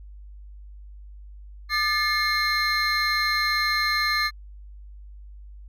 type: tone cluster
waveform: triangle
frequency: 1206 / 1741 / 2139 / 4149 Hz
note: D6 / A6 / C7 / C8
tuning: +46 / -19 / +38 / -15 cents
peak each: -25 dBFS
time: 1.69-4.31 s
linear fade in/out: 50 ms
effects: added 50 Hz sine -40 dBFS peak until 5.68 s